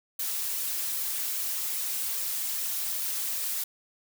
blue noise with flanger, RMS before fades -31 dBFS, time 0.19-3.64 s, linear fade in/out 5 ms, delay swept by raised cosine 1.6 to 6.1 ms, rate 2.5 Hz, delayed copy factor +0.75, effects none

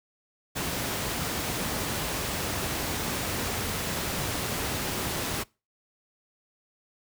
pink noise, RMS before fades -30 dBFS, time 0.55-5.44 s, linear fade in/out 20 ms, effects noise-tail reverb RT60 0.3 s tail -25 dB re dry + high-pass 60 Hz 12 dB/octave

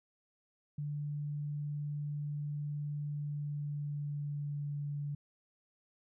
sine tone with pitch glide, 146.83 to 144.81 Hz, D3 to D3, 0 to -24 cents, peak -35 dBFS, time 0.78-5.15 s, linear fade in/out 5 ms, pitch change -24 cents, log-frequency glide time 3.07-4.78 s, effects none

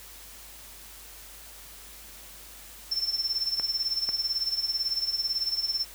sine tone with tremolo, 5360 Hz, E8, 28 cents sharp, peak -23 dBFS, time 2.91-5.85 s, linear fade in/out 10 ms, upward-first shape sine, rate 18 Hz, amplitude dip 75%
clicks, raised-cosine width 0.5 ms, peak -22 dBFS, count 2, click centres 3.598 / 4.09 s
effects added 50 Hz sine -53 dBFS peak until 5.94 s + white hiss -47 dBFS RMS until 5.94 s

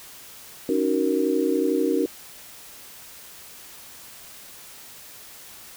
sine chord, D# minor seventh, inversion third, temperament just, 280 / 311.1 / 373.4 / 466.7 Hz, C#4 / D#4 / F#4 / A#4, +18 / 0 / +16 / +2 cents, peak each -25 dBFS, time 0.69-2.06 s, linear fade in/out 2 ms, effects white hiss -44 dBFS RMS until 5.76 s

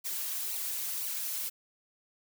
blue noise with flanger, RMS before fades -35 dBFS, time 0.04-1.5 s, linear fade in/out 20 ms, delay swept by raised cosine 0.58 to 4.58 ms, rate 2 Hz, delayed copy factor -0.7, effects none

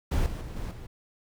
brown noise with level steps, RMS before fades -25 / -34 / -38 / -34 / -41 dBFS, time 0.11-0.87 s, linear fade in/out 10 ms, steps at 0.26 / 0.41 / 0.56 / 0.71 s, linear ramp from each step 2 ms, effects none

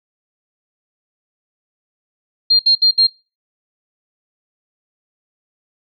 sine tone bursts, 4200 Hz, C8, 6 cents sharp, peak -8 dBFS, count 4, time 2.5-3.071 s, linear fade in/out 10 ms, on 94 ms, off 65 ms, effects noise-tail reverb RT60 0.3 s tail -21 dB re dry

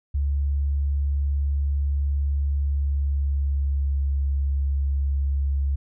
sine tone with pitch glide, 70.6 to 69.35 Hz, C#2 to C#2, +32 to +1 cents, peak -20 dBFS, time 0.14-5.76 s, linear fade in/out 10 ms, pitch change -31 cents, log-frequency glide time 2.56-4.04 s, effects none

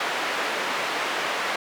white band-pass noise, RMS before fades -27 dBFS, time 0-1.56 s, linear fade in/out 5 ms, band 380 to 2100 Hz, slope 12 dB/octave, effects none

